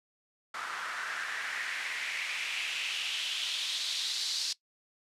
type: noise with band-pass filter sweep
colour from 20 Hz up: white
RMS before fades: -35 dBFS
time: 0.54-4.53 s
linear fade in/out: 5 ms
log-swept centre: 1300 to 4600 Hz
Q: 3.3
effects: noise-tail reverb RT60 0.1 s tail -19 dB re dry + low-pass 10000 Hz 12 dB/octave